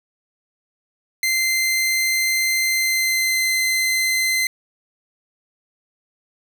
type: tone with pitch glide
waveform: sawtooth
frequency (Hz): 2078 to 2064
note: C7 to C7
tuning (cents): -12 to -24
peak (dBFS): -14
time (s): 1.23-4.47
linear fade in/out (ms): 2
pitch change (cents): -12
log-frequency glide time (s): 2.68-3.52
effects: none